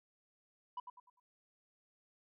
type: tone with echo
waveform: sine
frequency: 987.8 Hz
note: B5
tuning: in tune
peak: -36 dBFS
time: 0.77-0.8 s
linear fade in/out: 5 ms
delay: 100 ms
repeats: 4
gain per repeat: -9 dB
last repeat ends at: 1.2 s
effects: tanh soft clip ceiling -38 dBFS